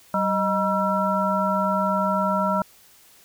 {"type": "harmonic tone with a mistuned harmonic", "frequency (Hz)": 192, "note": "G3", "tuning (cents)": -36, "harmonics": [1, 3, 5, 7], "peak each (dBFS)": [-25, -25, -25, -25], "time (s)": [0.14, 2.62], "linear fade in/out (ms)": 2, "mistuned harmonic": 3, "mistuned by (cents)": 130, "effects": ["white hiss -53 dBFS RMS until 3.24 s"]}